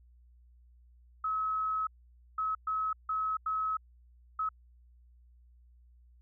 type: tone bursts at uneven times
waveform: sine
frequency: 1285 Hz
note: E6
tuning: 45 cents flat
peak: -29 dBFS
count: 6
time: 1.24-1.87 / 2.38-2.55 / 2.67-2.93 / 3.09-3.37 / 3.46-3.77 / 4.39-4.49 s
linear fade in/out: 5 ms
effects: added 60 Hz sine -57 dBFS peak until 6.21 s